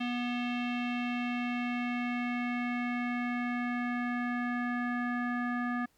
square tone with low-pass filter sweep, 243.4 Hz, B3, 25 cents flat, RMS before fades -33 dBFS, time 0-5.86 s, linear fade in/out 10 ms, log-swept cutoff 2900 to 1600 Hz, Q 3.6, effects pink hiss -70 dBFS RMS until 5.97 s

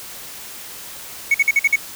triangle tone bursts, 2217 Hz, C#7, in tune, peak -9 dBFS, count 6, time 1.31-1.759 s, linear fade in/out 5 ms, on 34 ms, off 49 ms, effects white hiss -35 dBFS RMS until 1.95 s

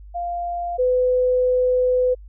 sine tone pair in turn, 697 / 503.2 Hz, F5 / B4, -4 / +32 cents, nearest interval tritone, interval 564 cents, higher first, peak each -23 / -15 dBFS, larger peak second, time 0.14-0.78 / 0.78-2.15 s, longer second, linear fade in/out 20 ms, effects added 50 Hz sine -38 dBFS peak until 2.28 s

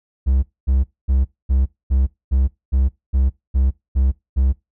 triangle tone bursts, 66.1 Hz, C2, 18 cents sharp, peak -11 dBFS, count 11, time 0.26-4.53 s, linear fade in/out 20 ms, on 170 ms, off 240 ms, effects noise-tail reverb RT60 0.2 s tail -22 dB re dry

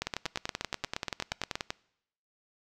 two click trains, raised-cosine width 0.2 ms, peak -14 / -14 dBFS, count 14 / 18, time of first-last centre 0.02-1.555 / 0.07-1.705 s, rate 8.47 / 10.4 Hz, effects noise-tail reverb RT60 0.8 s tail -24 dB re dry

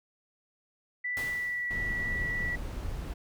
sine tone with pitch glide, 1975.5 to 1950.6 Hz, B6 to B6, 0 to -22 cents, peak -30 dBFS, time 1.04-2.56 s, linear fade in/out 10 ms, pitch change -22 cents, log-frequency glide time 1.16-1.66 s
pink noise with exponential decay, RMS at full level -39 dBFS, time 1.17-2.05 s, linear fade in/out 0 ms, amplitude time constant 190 ms
brown noise, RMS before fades -36 dBFS, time 1.7-3.14 s, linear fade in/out 10 ms
effects none

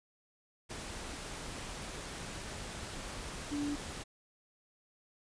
sine tone in noise, 290 Hz, D4, 22 cents flat, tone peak -33 dBFS, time 3.51-3.76 s, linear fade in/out 20 ms, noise pink, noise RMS -43 dBFS, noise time 0.69-4.04 s, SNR +7 dB, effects resampled to 22050 Hz

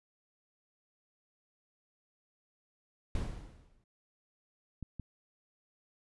brown noise with exponential decay, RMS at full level -32 dBFS, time 3.15-3.84 s, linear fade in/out 2 ms, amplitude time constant 150 ms
clicks, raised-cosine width 5 ms, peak -29 dBFS, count 2, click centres 4.827 / 4.997 s
effects resampled to 24000 Hz

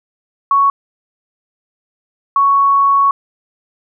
sine tone pair in turn, 1112 / 1112 Hz, C#6 / C#6, +5 / +5 cents, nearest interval unison, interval 0 cents, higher neither, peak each -8 dBFS, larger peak neither, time 0.51-0.7 / 2.36-3.11 s, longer second, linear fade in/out 2 ms, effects none

